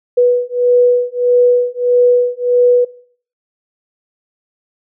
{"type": "beating tone pair", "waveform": "sine", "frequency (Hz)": [489.6, 491.2], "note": ["B4", "B4"], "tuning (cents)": [-15, -9], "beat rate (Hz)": 1.6, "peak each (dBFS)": -12, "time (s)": [0.17, 2.85], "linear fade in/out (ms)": 10, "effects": ["noise-tail reverb RT60 0.5 s tail -19 dB re dry"]}